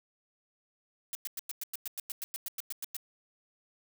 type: noise bursts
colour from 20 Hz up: blue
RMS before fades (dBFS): -37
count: 16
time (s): 1.13-2.966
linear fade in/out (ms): 0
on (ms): 21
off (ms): 100
effects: none